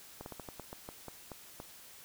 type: slowing click train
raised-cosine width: 1 ms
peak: -29 dBFS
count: 11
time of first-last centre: 0.21-1.601 s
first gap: 51 ms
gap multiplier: 1.21
effects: white hiss -54 dBFS RMS until 2.04 s